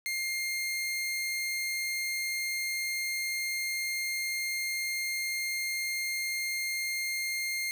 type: tone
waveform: sawtooth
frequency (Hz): 2117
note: C7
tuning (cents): +20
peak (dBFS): -27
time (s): 0.06-7.71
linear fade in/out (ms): 0
effects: none

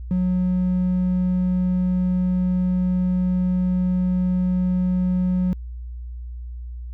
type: tone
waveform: triangle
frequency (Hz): 182.3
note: F#3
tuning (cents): -25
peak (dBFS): -15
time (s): 0.11-5.53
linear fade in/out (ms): 0
effects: tanh soft clip ceiling -12 dBFS + added 60 Hz sine -30 dBFS peak until 6.93 s

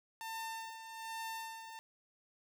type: tone with tremolo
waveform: sawtooth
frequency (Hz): 899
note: A5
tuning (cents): +37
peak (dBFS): -36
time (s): 0.21-1.79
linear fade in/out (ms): 0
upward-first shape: sine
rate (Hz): 1.2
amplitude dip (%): 60
effects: none

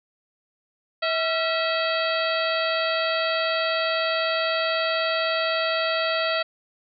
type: harmonic tone with a mistuned harmonic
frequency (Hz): 648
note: E5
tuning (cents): -30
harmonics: 1 / 2 / 3 / 4 / 5 / 6 / 7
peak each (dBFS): -25 / -28 / -30 / -31 / -32 / -33 / -33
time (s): 1.02-6.43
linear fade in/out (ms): 10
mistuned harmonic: 2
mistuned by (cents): +83
effects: none

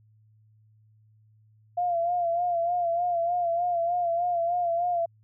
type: tone with vibrato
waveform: sine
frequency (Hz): 693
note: F5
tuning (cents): -14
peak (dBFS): -23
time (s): 1.77-5.06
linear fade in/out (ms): 10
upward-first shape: sine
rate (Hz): 3.3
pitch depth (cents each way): 53
effects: added 108 Hz sine -57 dBFS peak until 5.23 s

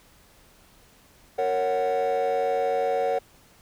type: chord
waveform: triangle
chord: F# major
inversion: first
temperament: just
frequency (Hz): 462.5 / 555 / 740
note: A#4 / C#5 / F#5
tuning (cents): -14 / +2 / 0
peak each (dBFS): -23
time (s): 1.38-3.19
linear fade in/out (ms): 10
effects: tanh soft clip ceiling -17 dBFS + pink hiss -56 dBFS RMS until 3.61 s

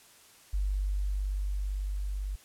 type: tone with level ramp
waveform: sine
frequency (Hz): 49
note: G1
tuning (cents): 0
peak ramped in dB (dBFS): -26 to -31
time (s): 0.53-2.36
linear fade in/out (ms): 10
effects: white hiss -57 dBFS RMS until 2.44 s + low-pass 12000 Hz 12 dB/octave

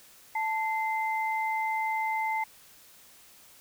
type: tone pair together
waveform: sine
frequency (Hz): 880 / 2074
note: A5 / C7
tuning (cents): 0 / -16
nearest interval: octave + minor third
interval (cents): 1484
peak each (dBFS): -28 / -32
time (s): 0.35-2.44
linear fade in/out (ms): 5
effects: white hiss -55 dBFS RMS until 3.6 s

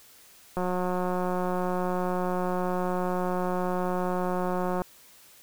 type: click train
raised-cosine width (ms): 1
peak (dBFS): -16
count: 770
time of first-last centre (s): 0.57-4.819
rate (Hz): 181
effects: white hiss -54 dBFS RMS until 5.42 s

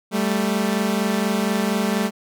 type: tone pair together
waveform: sawtooth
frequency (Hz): 196 / 220.2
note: G3 / A3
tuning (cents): 0 / +2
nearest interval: major second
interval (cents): 202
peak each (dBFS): -18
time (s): 0.11-2.11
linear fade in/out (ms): 50
effects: none

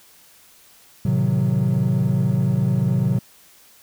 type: chord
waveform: triangle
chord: A diminished seventh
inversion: none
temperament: equal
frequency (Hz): 110 / 130.81 / 155.56 / 185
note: A2 / C3 / Eb3 / Gb3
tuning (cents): 0 / 0 / 0 / 0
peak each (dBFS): -22 / -17 / -22 / -19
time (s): 1.05-3.19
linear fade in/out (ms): 5
effects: tanh soft clip ceiling -9 dBFS + white hiss -51 dBFS RMS until 3.82 s

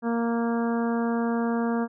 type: harmonic tone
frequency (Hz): 232.8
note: A#3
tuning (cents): -2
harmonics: 1 / 2 / 3 / 4 / 5 / 6 / 7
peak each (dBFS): -24 / -30 / -34 / -36 / -38 / -40 / -41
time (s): 0.02-1.88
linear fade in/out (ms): 50
effects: none

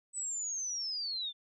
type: linear sweep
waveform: sine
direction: down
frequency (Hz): 8070 to 3500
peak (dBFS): -34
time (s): 0.13-1.33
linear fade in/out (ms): 50
effects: none

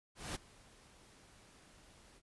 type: noise with ADSR envelope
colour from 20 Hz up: pink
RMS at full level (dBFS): -40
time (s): 0.15-2.22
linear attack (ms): 200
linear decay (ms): 19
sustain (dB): -22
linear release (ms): 55
effects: resampled to 24000 Hz

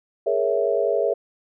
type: chord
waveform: sine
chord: A# half-diminished seventh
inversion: third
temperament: equal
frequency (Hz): 415.3 / 466.2 / 554.4 / 659.3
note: G#4 / A#4 / C#5 / E5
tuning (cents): 0 / 0 / 0 / 0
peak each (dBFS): -24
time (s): 0.26-1.14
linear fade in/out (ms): 10
effects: none

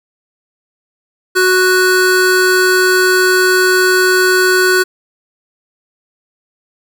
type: tone pair together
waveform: square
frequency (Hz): 369.6 / 1480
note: F#4 / F#6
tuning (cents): -2 / 0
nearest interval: 2 octaves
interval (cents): 2402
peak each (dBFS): -12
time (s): 1.35-4.84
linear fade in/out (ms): 20
effects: none

